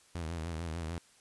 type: tone with vibrato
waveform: sawtooth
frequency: 82.41 Hz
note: E2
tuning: in tune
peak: -32 dBFS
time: 0.15-0.98 s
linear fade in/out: 0 ms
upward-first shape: sine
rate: 6.7 Hz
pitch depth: 88 cents each way
effects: white hiss -63 dBFS RMS until 1.2 s + resampled to 24000 Hz